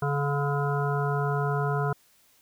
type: harmonic tone with a mistuned harmonic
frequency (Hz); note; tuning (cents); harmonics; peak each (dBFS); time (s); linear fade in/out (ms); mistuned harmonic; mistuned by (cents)
142.3; C#3; +46; 1 / 3 / 5 / 7 / 9 / 10; -26 / -31 / -33 / -34 / -36 / -36; 0.02-1.93; 5; 7; +27
effects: white hiss -62 dBFS RMS until 2.41 s